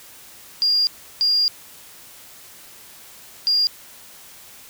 sine tone bursts at uneven times, 4816 Hz, D8, 43 cents sharp, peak -15 dBFS, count 3, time 0.62-0.87 / 1.21-1.48 / 3.47-3.67 s, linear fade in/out 0 ms, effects white hiss -44 dBFS RMS until 4.69 s

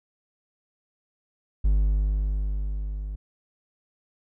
triangle tone with level ramp, 50.5 Hz, G#1, 48 cents flat, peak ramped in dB -15 to -28 dBFS, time 1.64-3.16 s, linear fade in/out 10 ms, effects none

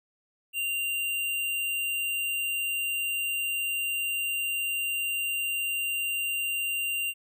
square tone, 2779 Hz, F7, 9 cents flat, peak -28 dBFS, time 0.53-7.14 s, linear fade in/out 50 ms, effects none

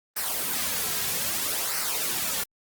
white noise with flanger, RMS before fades -28 dBFS, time 0.16-2.44 s, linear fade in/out 10 ms, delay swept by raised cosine 0.28 to 3.48 ms, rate 0.62 Hz, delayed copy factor -0.6, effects Opus 24 kbps

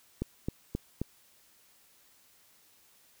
click train, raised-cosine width 3 ms, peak -18 dBFS, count 4, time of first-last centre 0.22-1.016 s, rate 3.77 Hz, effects white hiss -63 dBFS RMS until 3.2 s

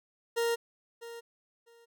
40% pulse tone with echo, 466.2 Hz, A#4, in tune, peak -26 dBFS, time 0.36-0.56 s, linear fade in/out 20 ms, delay 650 ms, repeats 2, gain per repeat -15 dB, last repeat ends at 1.86 s, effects none

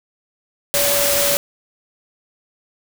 sine tone in noise, 570 Hz, C#5, 48 cents sharp, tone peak -20 dBFS, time 0.74-1.37 s, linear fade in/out 0 ms, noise white, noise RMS -18 dBFS, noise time 0.74-1.37 s, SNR -5 dB, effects none

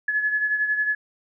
sine beating tone pair, 1704 / 1715 Hz, G#6 / A6, +44 / -45 cents, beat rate 11 Hz, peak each -21 / -29 dBFS, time 0.08-0.95 s, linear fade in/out 5 ms, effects none

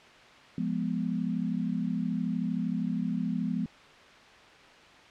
sine chord, F diminished, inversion none, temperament equal, 174.61 / 207.7 / 246.9 Hz, F3 / Ab3 / Cb4, 0 / 0 / 0 cents, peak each -32 dBFS, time 0.58-3.66 s, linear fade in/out 2 ms, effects white hiss -52 dBFS RMS until 5.1 s + low-pass 3000 Hz 12 dB/octave

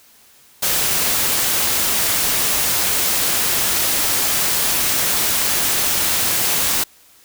white noise, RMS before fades -18 dBFS, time 0.62-6.84 s, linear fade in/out 10 ms, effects white hiss -50 dBFS RMS until 7.24 s

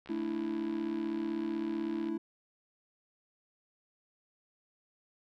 click train, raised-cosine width 0.3 ms, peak -34 dBFS, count 141, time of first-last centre 0.06-2.086 s, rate 69.1 Hz
triangle chord, A suspended fourth, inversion none, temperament equal, 220 / 293.7 / 329.6 Hz, A3 / D4 / E4, 0 / 0 / 0 cents, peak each -37 / -37 / -32 dBFS, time 0.09-2.18 s, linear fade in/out 10 ms
effects none

